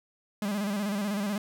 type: tone with vibrato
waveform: 45% pulse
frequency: 203.8 Hz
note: G#3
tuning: 32 cents flat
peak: -28 dBFS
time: 0.42-1.38 s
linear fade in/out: 2 ms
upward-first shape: square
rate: 16 Hz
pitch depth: 61 cents each way
effects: none